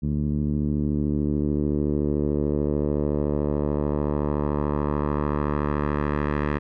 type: tone with low-pass filter sweep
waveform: 10% pulse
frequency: 73.6 Hz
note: D2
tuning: 4 cents sharp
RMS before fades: -24 dBFS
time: 0.02-6.59 s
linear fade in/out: 20 ms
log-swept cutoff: 200 to 1800 Hz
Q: 1.6
effects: none